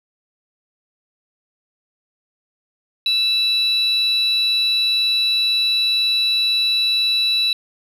sine tone pair together, 2637 / 3941 Hz, E7 / B7, 0 / -4 cents, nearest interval perfect fifth, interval 696 cents, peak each -22 / -14 dBFS, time 3.06-7.53 s, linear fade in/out 2 ms, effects tanh soft clip ceiling -12 dBFS

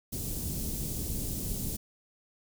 pink band-stop noise, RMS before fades -34 dBFS, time 0.12-1.77 s, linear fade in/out 10 ms, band 260 to 7800 Hz, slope 12 dB/octave, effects none

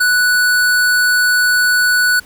square tone, 1480 Hz, F#6, in tune, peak -11 dBFS, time 0-2.2 s, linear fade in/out 10 ms, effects pink hiss -43 dBFS RMS until 2.25 s

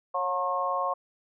harmonic tone with a mistuned harmonic, 180 Hz, F#3, 47 cents flat, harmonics 3 / 4 / 5 / 6, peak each -32 / -32 / -35 / -28 dBFS, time 0.14-0.94 s, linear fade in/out 10 ms, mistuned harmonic 3, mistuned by +28 cents, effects none

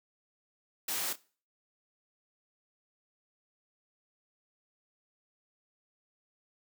white noise with echo, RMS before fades -34 dBFS, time 0.88-1.13 s, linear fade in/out 5 ms, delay 28 ms, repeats 1, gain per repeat -13 dB, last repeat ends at 1.158 s, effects noise-tail reverb RT60 0.4 s tail -21 dB re dry + high-pass 200 Hz 12 dB/octave

